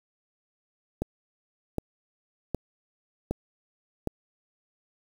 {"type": "click train", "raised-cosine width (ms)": 2, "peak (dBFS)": -14, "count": 5, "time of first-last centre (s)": [1.02, 4.073], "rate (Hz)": 1.31, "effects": ["7-bit"]}